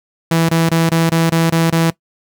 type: tone bursts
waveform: sawtooth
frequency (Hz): 164.81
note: E3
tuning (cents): 0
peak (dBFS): -7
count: 8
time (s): 0.31-1.904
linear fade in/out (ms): 5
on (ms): 180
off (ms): 22
effects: noise-tail reverb RT60 0.1 s tail -20 dB re dry